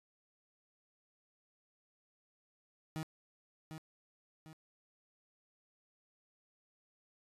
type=tone with echo; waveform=30% pulse; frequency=157.9 Hz; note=D#3; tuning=26 cents sharp; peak=-35 dBFS; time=2.96-3.03 s; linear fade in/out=0 ms; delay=750 ms; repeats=2; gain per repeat=-7 dB; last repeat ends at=4.53 s; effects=resampled to 32000 Hz